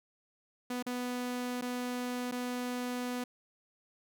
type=tone with dropouts; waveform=sawtooth; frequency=247.3 Hz; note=B3; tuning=3 cents sharp; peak=-30 dBFS; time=0.7-3.24 s; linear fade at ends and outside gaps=5 ms; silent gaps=0.826-0.864 / 1.613-1.621 / 2.314-2.321 s; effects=none